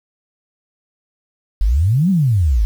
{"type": "exponential two-way sweep", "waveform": "sine", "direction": "up then down", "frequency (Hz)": [43.65, 200.4, 48.11], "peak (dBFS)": -11, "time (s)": [1.61, 2.65], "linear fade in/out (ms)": 0, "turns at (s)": 2.1, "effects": ["7-bit"]}